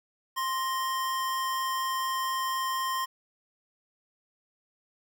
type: tone pair together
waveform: square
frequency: 1049.3 / 1864.7 Hz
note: C6 / A#6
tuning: +5 / 0 cents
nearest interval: minor seventh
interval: 995 cents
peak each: -29 / -38 dBFS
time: 0.36-3.06 s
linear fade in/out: 20 ms
effects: 10-bit

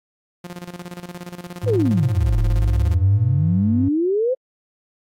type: tone with tremolo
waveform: sawtooth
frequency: 176.3 Hz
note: F3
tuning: 17 cents sharp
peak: -26 dBFS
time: 0.44-2.95 s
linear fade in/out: 5 ms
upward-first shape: square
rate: 17 Hz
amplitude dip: 75%
type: tone with pitch glide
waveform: triangle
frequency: 106.8 to 98.5 Hz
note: G#2 to G2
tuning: +49 to +9 cents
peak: -17 dBFS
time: 1.63-3.89 s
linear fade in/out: 10 ms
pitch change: -140 cents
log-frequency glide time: 2.48-3.01 s
type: exponential two-way sweep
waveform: sine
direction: down then up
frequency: 533 to 38.89 to 533 Hz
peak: -16 dBFS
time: 1.66-4.35 s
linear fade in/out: 20 ms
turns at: 2.41 s
effects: AAC 64 kbps

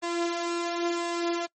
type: tone with flanger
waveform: sawtooth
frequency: 342.7 Hz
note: F4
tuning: 33 cents flat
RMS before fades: -29 dBFS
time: 0.02-1.47 s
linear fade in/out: 20 ms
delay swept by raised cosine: 1.8 to 5.1 ms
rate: 0.95 Hz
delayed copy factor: +0.5
effects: noise-tail reverb RT60 0.1 s tail -24 dB re dry + MP3 32 kbps

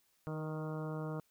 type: harmonic tone with a mistuned harmonic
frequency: 155.56 Hz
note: D#3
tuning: in tune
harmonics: 1 / 2 / 3 / 4 / 5 / 6 / 7 / 8 / 9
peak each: -39 / -45 / -45 / -48 / -54 / -54 / -53 / -53 / -55 dBFS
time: 0.27-1.2 s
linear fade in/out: 0 ms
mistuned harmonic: 3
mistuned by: +16 cents
effects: white hiss -74 dBFS RMS until 1.3 s

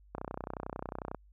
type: click train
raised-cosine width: 1 ms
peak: -23 dBFS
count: 32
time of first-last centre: 0.15-1.147 s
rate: 31.1 Hz
effects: added 50 Hz sine -57 dBFS peak until 1.32 s

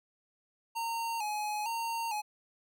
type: tone with vibrato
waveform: square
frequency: 880 Hz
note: A5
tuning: in tune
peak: -33 dBFS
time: 0.75-2.22 s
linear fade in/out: 20 ms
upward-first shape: square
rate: 1.1 Hz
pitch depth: 76 cents each way
effects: none

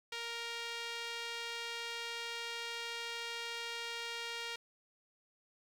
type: tone with band-pass filter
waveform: sawtooth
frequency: 466.8 Hz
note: A#4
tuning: 2 cents sharp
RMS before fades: -42 dBFS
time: 0.12-4.56 s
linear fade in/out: 5 ms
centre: 3200 Hz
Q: 1.2
effects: 10-bit

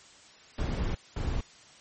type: noise bursts at uneven times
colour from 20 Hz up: brown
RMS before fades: -30 dBFS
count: 2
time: 0.58-0.95 / 1.16-1.41 s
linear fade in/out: 5 ms
effects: white hiss -54 dBFS RMS until 1.8 s + MP3 32 kbps

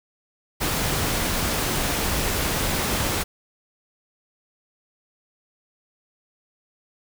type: noise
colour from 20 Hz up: pink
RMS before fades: -24 dBFS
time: 0.6-3.24 s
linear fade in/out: 20 ms
effects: none

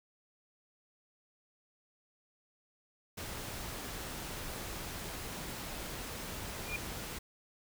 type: noise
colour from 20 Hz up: pink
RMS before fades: -42 dBFS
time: 3.17-7.19 s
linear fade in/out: 10 ms
type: tone with exponential growth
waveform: sine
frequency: 2414 Hz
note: D7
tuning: 47 cents sharp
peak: -32 dBFS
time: 6.55-6.76 s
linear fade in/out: 1 ms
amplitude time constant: 44 ms
effects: none

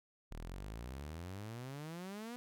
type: exponential sweep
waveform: sawtooth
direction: up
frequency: 37 to 248.2 Hz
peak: -40 dBFS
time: 0.31-2.36 s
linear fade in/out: 0 ms
effects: none

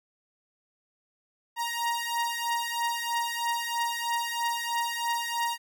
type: beating tone pair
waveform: sawtooth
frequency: 937 / 940.1 Hz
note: A#5 / A#5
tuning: +9 / +14 cents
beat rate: 3.1 Hz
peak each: -27 dBFS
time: 1.56-5.58 s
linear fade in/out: 50 ms
effects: none

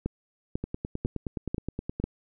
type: two click trains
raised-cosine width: 3 ms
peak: -15 / -18 dBFS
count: 5 / 14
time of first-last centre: 0.06-2.04 / 0.64-2 s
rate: 2.02 / 9.56 Hz
effects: none

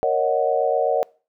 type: chord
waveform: sine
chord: D# minor seventh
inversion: second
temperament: equal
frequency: 466.2 / 554.4 / 622.3 / 740 Hz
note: A#4 / C#5 / D#5 / F#5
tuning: 0 / 0 / 0 / 0 cents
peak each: -23 / -22 / -23 / -23 dBFS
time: 0.03-1.03 s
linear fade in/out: 0 ms
effects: noise-tail reverb RT60 0.4 s tail -25 dB re dry

